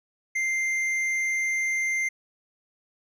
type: tone with hard clipping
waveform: sine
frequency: 2093 Hz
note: C7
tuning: in tune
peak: -25 dBFS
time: 0.35-2.09 s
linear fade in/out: 10 ms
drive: 6 dB
effects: none